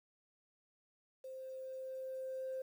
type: tone with level ramp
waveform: sine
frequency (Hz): 523.3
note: C5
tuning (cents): 0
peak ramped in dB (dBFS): -45 to -37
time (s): 1.24-2.62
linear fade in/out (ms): 5
effects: tanh soft clip ceiling -35 dBFS + 11-bit